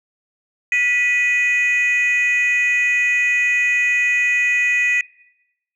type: tone pair together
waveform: sine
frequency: 1962.4 / 2489 Hz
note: B6 / D#7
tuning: -12 / 0 cents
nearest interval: major third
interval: 412 cents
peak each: -15 dBFS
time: 0.72-5.01 s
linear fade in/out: 2 ms
effects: noise-tail reverb RT60 0.9 s tail -22 dB re dry + tanh soft clip ceiling -11 dBFS